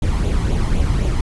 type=noise with flanger; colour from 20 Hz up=brown; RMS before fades=-17 dBFS; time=0.02-1.21 s; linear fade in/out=5 ms; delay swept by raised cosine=0.28 to 0.99 ms; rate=3.9 Hz; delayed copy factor=+0.55; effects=resampled to 24000 Hz